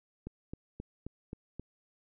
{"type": "click train", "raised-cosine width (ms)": 3, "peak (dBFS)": -27, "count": 6, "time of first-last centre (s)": [0.27, 1.596], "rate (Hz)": 3.77, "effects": []}